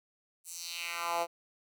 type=tone with high-pass filter sweep; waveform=10% pulse; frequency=170.4 Hz; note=F3; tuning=42 cents flat; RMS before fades=-36 dBFS; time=0.44-1.27 s; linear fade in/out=50 ms; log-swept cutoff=9400 to 550 Hz; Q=2.1; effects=none